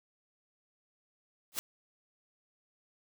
white noise with exponential growth, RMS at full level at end -29 dBFS, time 1.52-1.59 s, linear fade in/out 0 ms, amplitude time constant 15 ms, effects none

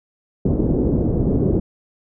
white low-pass noise, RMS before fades -18 dBFS, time 0.45-1.6 s, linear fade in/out 5 ms, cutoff 380 Hz, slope 24 dB/octave, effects none

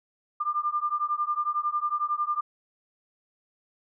sine beating tone pair, 1193 / 1204 Hz, D6 / D6, +27 / +43 cents, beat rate 11 Hz, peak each -28 dBFS, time 0.4-2.41 s, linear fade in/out 10 ms, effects none

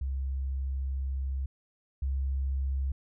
sine tone pair in turn, 66.9 / 67.33 Hz, C2 / C#2, +39 / -50 cents, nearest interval unison, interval 11 cents, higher second, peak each -29 / -27 dBFS, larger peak second, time 0.01-1.46 / 2.02-2.92 s, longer first, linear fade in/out 5 ms, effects none

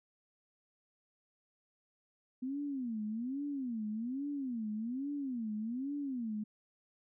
sine tone with vibrato, 247.5 Hz, B3, 4 cents sharp, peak -35 dBFS, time 2.42-6.44 s, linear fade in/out 10 ms, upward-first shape sine, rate 1.2 Hz, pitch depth 270 cents each way, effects none

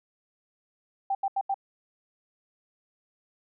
sine tone bursts, 784 Hz, G5, in tune, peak -24 dBFS, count 4, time 1.1-1.543 s, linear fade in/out 5 ms, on 50 ms, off 81 ms, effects none

